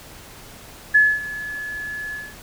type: tone with ADSR envelope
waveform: sine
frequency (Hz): 1710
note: A6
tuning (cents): -50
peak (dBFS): -9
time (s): 0.94-2.35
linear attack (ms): 14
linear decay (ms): 240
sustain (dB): -18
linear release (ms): 210
effects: pink hiss -42 dBFS RMS until 2.42 s